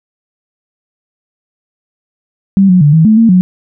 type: tone with pitch steps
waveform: sine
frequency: 194.9 / 181.9 / 146.4 / 160.4 / 217.4 / 227.7 / 182.6 Hz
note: G3 / F#3 / D3 / E3 / A3 / A#3 / F#3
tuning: -10 / -29 / -5 / -47 / -21 / -40 / -23 cents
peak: -3 dBFS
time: 2.57-3.41 s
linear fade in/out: 0 ms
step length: 120 ms
effects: none